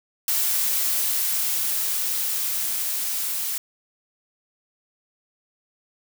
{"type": "noise with level ramp", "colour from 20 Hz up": "blue", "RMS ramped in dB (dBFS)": [-22, -27], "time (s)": [0.28, 3.58], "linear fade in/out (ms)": 2, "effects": []}